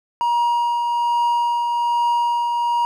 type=tone with tremolo; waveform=triangle; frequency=950 Hz; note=A#5; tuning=33 cents sharp; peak=-13 dBFS; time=0.21-2.85 s; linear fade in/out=0 ms; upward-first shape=triangle; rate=1.2 Hz; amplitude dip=35%; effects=none